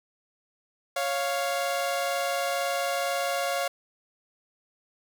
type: tone pair together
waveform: sawtooth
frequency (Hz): 554.4 / 698.5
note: C#5 / F5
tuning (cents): 0 / 0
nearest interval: major third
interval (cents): 400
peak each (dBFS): -25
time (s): 0.96-3.68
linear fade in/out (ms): 5
effects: none